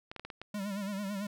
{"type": "clicks", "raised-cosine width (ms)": 0.3, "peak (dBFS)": -26, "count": 6, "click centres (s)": [0.115, 0.163, 0.196, 0.25, 0.302, 0.416]}
{"type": "tone with vibrato", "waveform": "square", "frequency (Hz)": 200.3, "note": "G3", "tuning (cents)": 38, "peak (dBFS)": -35, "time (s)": [0.54, 1.27], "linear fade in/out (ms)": 5, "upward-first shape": "sine", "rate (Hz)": 9, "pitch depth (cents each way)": 80}
{"effects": []}